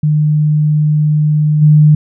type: tone with level steps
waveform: sine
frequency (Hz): 151.4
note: D#3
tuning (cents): -47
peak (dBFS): -8 / -3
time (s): 0.03-1.95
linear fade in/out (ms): 5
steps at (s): 1.61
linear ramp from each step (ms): 20
effects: none